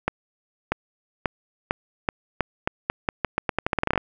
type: accelerating click train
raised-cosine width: 0.5 ms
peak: -6 dBFS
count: 22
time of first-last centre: 0.08-3.977 s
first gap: 640 ms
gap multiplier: 0.84
effects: none